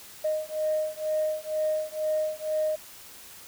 sine beating tone pair, 618 / 620.1 Hz, D#5 / D#5, -12 / -6 cents, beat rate 2.1 Hz, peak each -28 dBFS, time 0.24-2.76 s, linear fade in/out 10 ms, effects tanh soft clip ceiling -18 dBFS + white hiss -47 dBFS RMS until 3.47 s

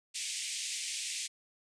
white band-pass noise, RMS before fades -38 dBFS, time 0.14-1.28 s, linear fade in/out 20 ms, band 2100 to 9000 Hz, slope 48 dB/octave, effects none

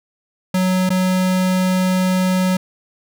square tone with dropouts, 185 Hz, F#3, in tune, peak -15 dBFS, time 0.54-2.57 s, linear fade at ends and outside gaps 5 ms, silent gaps 0.893-0.902 s, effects none

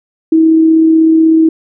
sine tone with amplitude modulation, 321.6 Hz, E4, 43 cents flat, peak -3 dBFS, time 0.32-1.49 s, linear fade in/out 5 ms, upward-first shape sine, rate 36.2 Hz, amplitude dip 25%, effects none

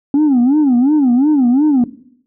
sine tone with vibrato, 271 Hz, C#4, 39 cents flat, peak -6 dBFS, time 0.14-1.84 s, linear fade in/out 2 ms, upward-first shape sine, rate 2.8 Hz, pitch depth 220 cents each way, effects noise-tail reverb RT60 0.7 s tail -18 dB re dry + tanh soft clip ceiling -7 dBFS

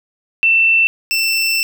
sine / 25% pulse tone pair in turn, 2678 / 2678 Hz, E7 / E7, +27 / +27 cents, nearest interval unison, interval 0 cents, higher neither, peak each -9 / -10 dBFS, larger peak first, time 0.43-0.87 / 1.11-1.63 s, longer second, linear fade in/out 0 ms, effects none

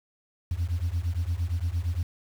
sine beating tone pair, 81.5 / 90.2 Hz, E2 / F#2, -19 / -44 cents, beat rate 8.7 Hz, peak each -27 dBFS, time 0.51-2.03 s, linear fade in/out 5 ms, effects tanh soft clip ceiling -21 dBFS + 8-bit

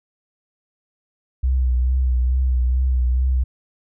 sine tone with vibrato, 63.2 Hz, B1, 41 cents sharp, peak -15 dBFS, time 1.43-3.44 s, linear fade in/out 10 ms, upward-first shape triangle, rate 2.3 Hz, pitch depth 53 cents each way, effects none

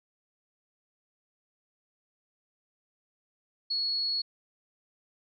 sine tone, 4355 Hz, C#8, 31 cents flat, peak -27 dBFS, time 3.7-4.22 s, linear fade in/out 10 ms, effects none

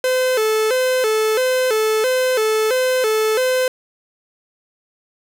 45% pulse tone with vibrato, 472.2 Hz, A#4, 22 cents sharp, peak -15 dBFS, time 0.04-3.68 s, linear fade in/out 2 ms, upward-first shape square, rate 1.5 Hz, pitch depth 140 cents each way, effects none

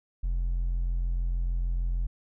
triangle tone with hard clipping, 43.26 Hz, F1, 16 cents flat, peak -24 dBFS, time 0.23-2.07 s, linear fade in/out 10 ms, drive 1 dB, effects none

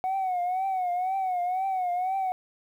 sine tone with vibrato, 740 Hz, F#5, in tune, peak -23 dBFS, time 0.04-2.32 s, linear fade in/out 0 ms, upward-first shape triangle, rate 2 Hz, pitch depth 96 cents each way, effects tanh soft clip ceiling -23 dBFS + 10-bit

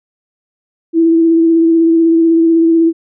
sine tone with vibrato, 329.6 Hz, E4, in tune, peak -6 dBFS, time 0.93-2.93 s, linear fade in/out 50 ms, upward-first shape sine, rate 16 Hz, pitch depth 20 cents each way, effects none

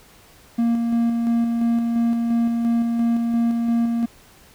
triangle tone with tremolo, 233.1 Hz, A#3, in tune, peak -14 dBFS, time 0.58-4.06 s, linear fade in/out 10 ms, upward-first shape square, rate 2.9 Hz, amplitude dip 30%, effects pink hiss -50 dBFS RMS until 4.54 s

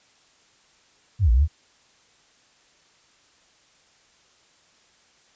sine linear two-way sweep, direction down then up, 116.6 to 53.8 to 83.3 Hz, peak -14 dBFS, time 1.19-1.48 s, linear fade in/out 50 ms, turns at 1.31 s, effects white hiss -59 dBFS RMS until 5.35 s + resampled to 16000 Hz

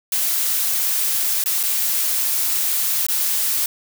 blue noise with dropouts, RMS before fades -20 dBFS, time 0.12-3.66 s, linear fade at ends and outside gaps 2 ms, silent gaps 1.439-1.459 / 1.631-1.635 / 3.067-3.085 s, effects none

